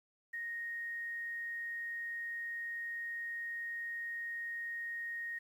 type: tone with quantisation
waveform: sine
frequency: 1864.7 Hz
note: A#6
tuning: in tune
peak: -38 dBFS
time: 0.33-5.39 s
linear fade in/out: 10 ms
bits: 11
effects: none